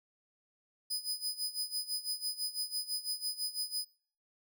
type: tone with tremolo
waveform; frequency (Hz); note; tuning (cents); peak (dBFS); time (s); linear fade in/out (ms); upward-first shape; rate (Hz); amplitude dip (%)
sawtooth; 4993; D#8; +5; -29; 0.9-3.85; 10; sine; 6; 85
effects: noise-tail reverb RT60 0.5 s tail -25 dB re dry